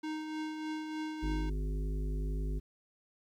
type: tone with tremolo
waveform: square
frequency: 310.6 Hz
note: D#4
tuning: 3 cents flat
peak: -35 dBFS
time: 0.03-1.5 s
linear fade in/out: 10 ms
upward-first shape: triangle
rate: 3.3 Hz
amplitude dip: 45%
type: harmonic tone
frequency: 51 Hz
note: G#1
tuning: 31 cents flat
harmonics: 1 / 3 / 5 / 7 / 8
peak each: -32 / -42 / -46 / -49 / -50 dBFS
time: 1.22-2.6 s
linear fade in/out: 20 ms
effects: low-pass 5000 Hz 12 dB/octave + 11-bit